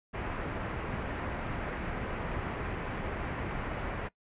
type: low-pass noise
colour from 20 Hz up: pink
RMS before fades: -36 dBFS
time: 0.13-4.09 s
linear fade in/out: 20 ms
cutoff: 2300 Hz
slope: 24 dB/octave
effects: noise-tail reverb RT60 0.1 s tail -20 dB re dry + resampled to 8000 Hz